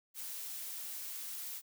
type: noise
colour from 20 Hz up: blue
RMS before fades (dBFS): -43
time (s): 0.14-1.62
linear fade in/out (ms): 50
effects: none